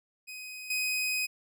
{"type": "tone with level steps", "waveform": "sawtooth", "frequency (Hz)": 2510, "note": "D#7", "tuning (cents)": 15, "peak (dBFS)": [-37, -25], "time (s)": [0.27, 1.27], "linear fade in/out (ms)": 20, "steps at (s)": 0.7, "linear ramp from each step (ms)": 5, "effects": []}